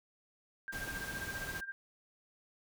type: tone with tremolo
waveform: sine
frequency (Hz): 1590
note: G6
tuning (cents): +24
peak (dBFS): -37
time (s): 0.68-1.72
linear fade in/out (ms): 0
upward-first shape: sine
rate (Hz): 15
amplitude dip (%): 80
type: noise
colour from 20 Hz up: pink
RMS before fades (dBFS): -44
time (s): 0.72-1.61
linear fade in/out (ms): 10
effects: none